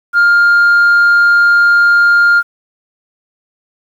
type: tone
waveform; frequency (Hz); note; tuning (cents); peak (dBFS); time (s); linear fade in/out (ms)
sine; 1405; F6; +10; -3; 0.13-2.43; 50
effects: tanh soft clip ceiling -4 dBFS + 7-bit